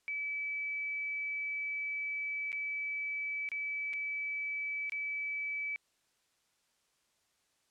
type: tone with dropouts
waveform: sine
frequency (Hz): 2300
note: D7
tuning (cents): -37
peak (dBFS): -34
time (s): 0.08-5.76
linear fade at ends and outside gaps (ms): 0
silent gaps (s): 2.519-2.528 / 3.489-3.517 / 3.932-3.936 / 4.896-4.921
effects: white hiss -75 dBFS RMS until 7.7 s + low-pass 9000 Hz 12 dB/octave